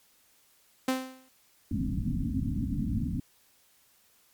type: tone with exponential decay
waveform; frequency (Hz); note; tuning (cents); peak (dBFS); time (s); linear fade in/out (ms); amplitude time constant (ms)
sawtooth; 259.9; C4; -11; -19; 0.88-1.29; 5; 87
type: low-pass noise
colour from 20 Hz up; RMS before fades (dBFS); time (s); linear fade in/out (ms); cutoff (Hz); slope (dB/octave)
white; -30; 1.71-3.2; 5; 280; 96
effects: white hiss -64 dBFS RMS until 4.33 s + MP3 96 kbps